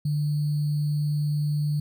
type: tone with sample-and-hold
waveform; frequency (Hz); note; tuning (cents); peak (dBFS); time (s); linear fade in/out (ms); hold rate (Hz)
sine; 148.4; D3; +18; -22; 0.05-1.8; 5; 4410
effects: none